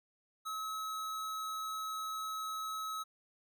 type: tone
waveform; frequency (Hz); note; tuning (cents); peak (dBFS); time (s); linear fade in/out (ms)
square; 1286; E6; -43; -38; 0.45-3.04; 20
effects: none